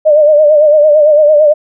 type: tone with vibrato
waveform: sine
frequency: 603 Hz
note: D5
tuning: 46 cents sharp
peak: -3 dBFS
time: 0.05-1.54 s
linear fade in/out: 20 ms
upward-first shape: sine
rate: 8.9 Hz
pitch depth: 62 cents each way
effects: none

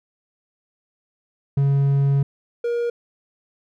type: tone pair in turn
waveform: triangle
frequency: 139.2 / 473.9 Hz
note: C#3 / A#4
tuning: +8 / +28 cents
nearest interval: octave + major sixth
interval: 2120 cents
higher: second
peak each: -13 / -18 dBFS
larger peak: first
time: 1.57-2.23 / 2.64-2.9 s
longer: first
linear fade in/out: 5 ms
effects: none

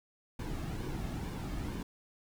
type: noise with flanger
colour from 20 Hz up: brown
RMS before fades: -38 dBFS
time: 0.39-1.83 s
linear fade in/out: 5 ms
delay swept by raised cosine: 1.5 to 2.07 ms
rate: 2.2 Hz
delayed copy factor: -0.5
effects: none

